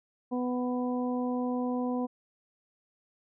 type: harmonic tone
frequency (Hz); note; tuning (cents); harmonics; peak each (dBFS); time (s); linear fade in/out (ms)
248.6; B3; +12; 1 / 2 / 3 / 4; -29 / -35 / -39 / -41; 0.31-2.07; 20
effects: none